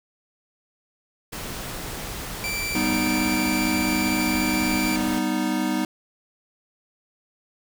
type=noise; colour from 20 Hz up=pink; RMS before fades=-33 dBFS; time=1.32-5.19 s; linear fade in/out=10 ms
type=tone; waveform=sawtooth; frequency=2340 Hz; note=D7; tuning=7 cents flat; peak=-23 dBFS; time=2.44-4.96 s; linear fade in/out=0 ms
type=chord; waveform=square; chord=G augmented; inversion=none; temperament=equal; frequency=196 / 246.9 / 311.1 Hz; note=G3 / B3 / D#4; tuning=0 / 0 / 0 cents; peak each=-29 / -27 / -26 dBFS; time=2.75-5.85 s; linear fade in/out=2 ms
effects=none